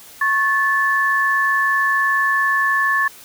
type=tone pair together; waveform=sine; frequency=1097 / 1741.4 Hz; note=C#6 / A6; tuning=-18 / -18 cents; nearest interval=minor sixth; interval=800 cents; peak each=-19 / -16 dBFS; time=0.21-3.08 s; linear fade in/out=5 ms; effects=white hiss -42 dBFS RMS until 3.24 s